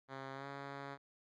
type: tone with pitch glide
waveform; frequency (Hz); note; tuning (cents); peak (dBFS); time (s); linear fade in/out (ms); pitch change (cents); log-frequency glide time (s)
5% pulse; 134.6 to 139.43; C3 to C#3; +49 to +10; -33; 0.08-0.98; 50; +61; 0.34-0.46
effects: low-pass 3000 Hz 12 dB/octave